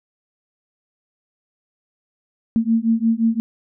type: beating tone pair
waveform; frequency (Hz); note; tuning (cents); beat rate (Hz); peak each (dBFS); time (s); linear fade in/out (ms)
sine; 224.2 / 229.9; A3 / A#3; +33 / -24; 5.7; -18; 2.56-3.4; 0
effects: none